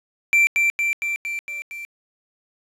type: tone with echo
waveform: triangle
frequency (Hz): 2349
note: D7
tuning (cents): 0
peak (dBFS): -11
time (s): 0.33-0.47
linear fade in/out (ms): 0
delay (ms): 230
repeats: 6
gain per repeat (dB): -3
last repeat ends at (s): 1.85
effects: resampled to 32000 Hz + 8-bit

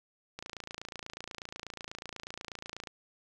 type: click train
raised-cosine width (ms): 0.2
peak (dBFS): -23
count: 71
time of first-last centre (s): 0.39-2.872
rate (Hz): 28.2
effects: none

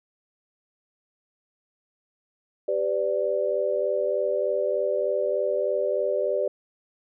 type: chord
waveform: sine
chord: G major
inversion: none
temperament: equal with one note detuned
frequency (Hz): 392 / 504 / 587.3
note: G4 / B4 / D5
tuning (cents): 0 / +35 / 0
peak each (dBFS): -28 / -27 / -25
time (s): 2.68-6.48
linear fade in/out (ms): 5
effects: none

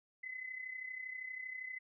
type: tone with amplitude modulation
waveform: sine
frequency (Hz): 2029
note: B6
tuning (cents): +46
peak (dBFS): -39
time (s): 0.23-1.79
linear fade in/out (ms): 10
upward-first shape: sine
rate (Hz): 32.6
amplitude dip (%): 65
effects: none

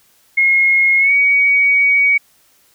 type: tone with pitch glide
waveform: sine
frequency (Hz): 2156 to 2253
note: C#7 to C#7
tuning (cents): -49 to +28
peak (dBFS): -9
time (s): 0.37-2.18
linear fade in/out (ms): 10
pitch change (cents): +77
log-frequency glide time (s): 0.99-1.13
effects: white hiss -54 dBFS RMS until 2.74 s

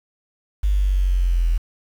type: exponential sweep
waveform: sine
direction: down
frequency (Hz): 50.7 to 41.2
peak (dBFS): -15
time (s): 0.63-1.58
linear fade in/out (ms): 10
effects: 7-bit

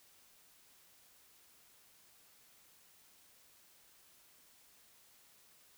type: silence
effects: white hiss -65 dBFS RMS until 5.77 s

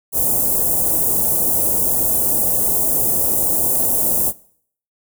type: band-stop noise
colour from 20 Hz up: white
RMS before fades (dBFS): -17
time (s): 0.12-4.33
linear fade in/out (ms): 50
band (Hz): 730 to 8900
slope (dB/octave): 24
effects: noise-tail reverb RT60 0.6 s tail -21 dB re dry

